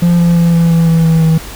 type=tone with pitch steps; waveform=triangle; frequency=173 / 171.21 / 169.44 / 167.69 / 165.95 / 164.24 / 162.54 / 160.86 Hz; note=F3 / F3 / E3 / E3 / E3 / E3 / E3 / E3; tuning=-16 / -34 / +48 / +30 / +12 / -6 / -24 / -42 cents; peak=-4 dBFS; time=0.02-1.38 s; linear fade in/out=5 ms; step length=170 ms; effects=added 50 Hz sine -30 dBFS peak until 1.55 s + pink hiss -29 dBFS RMS until 1.55 s